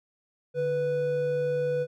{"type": "tone pair together", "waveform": "triangle", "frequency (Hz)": [146.83, 493.9], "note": ["D3", "B4"], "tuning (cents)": [0, 0], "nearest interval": "octave + major sixth", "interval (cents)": 2100, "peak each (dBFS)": [-32, -23], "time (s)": [0.54, 1.87], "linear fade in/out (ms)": 50, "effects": []}